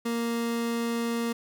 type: tone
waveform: 30% pulse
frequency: 233.1 Hz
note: A#3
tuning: in tune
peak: -24 dBFS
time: 0.05-1.33 s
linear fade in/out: 10 ms
effects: none